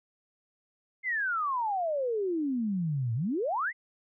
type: exponential two-way sweep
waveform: sine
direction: down then up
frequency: 2130 to 110 to 2130 Hz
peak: -27 dBFS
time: 1.03-3.73 s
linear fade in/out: 50 ms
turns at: 3.14 s
effects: none